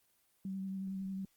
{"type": "tone with vibrato", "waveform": "sine", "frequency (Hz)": 191.9, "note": "G3", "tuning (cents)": -37, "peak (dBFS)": -37, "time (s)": [0.45, 1.25], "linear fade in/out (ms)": 2, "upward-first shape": "sine", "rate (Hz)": 11, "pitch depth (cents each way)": 18, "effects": ["white hiss -73 dBFS RMS until 1.36 s", "Opus 24 kbps"]}